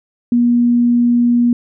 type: tone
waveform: sine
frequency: 240 Hz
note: B3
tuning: 49 cents flat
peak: -9 dBFS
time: 0.32-1.53 s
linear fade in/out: 2 ms
effects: none